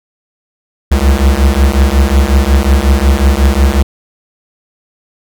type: beating tone pair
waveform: square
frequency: 65.41 / 70.91 Hz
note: C2 / C#2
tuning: 0 / +40 cents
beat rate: 5.5 Hz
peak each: -10 dBFS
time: 0.91-3.83 s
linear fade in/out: 10 ms
effects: none